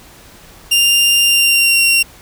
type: tone with pitch glide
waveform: sawtooth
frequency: 2794 to 2751 Hz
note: F7 to F7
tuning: 0 to -27 cents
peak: -6 dBFS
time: 0.71-2.03 s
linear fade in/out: 10 ms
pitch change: -27 cents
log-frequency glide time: 1.23-1.8 s
effects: pink hiss -41 dBFS RMS until 2.21 s